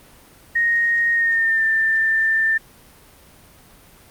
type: tone with pitch glide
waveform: sine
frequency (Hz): 1864.7 to 1785.6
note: A#6 to A6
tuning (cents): 0 to +25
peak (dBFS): -15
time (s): 0.55-2.58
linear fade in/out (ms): 10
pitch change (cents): -75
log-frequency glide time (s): 1.13-1.64
effects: pink hiss -48 dBFS RMS until 4.1 s + Opus 32 kbps